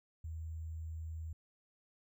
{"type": "tone with sample-and-hold", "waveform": "sine", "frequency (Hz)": 80.4, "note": "E2", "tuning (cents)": -43, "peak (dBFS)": -40, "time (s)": [0.24, 1.33], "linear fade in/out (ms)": 5, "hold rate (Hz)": 7350, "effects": []}